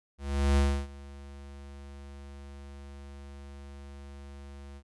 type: tone with ADSR envelope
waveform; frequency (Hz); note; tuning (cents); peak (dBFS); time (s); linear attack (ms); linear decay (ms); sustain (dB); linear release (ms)
square; 70; C#2; +18; -21; 0.18-4.83; 390; 300; -23; 63
effects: resampled to 24000 Hz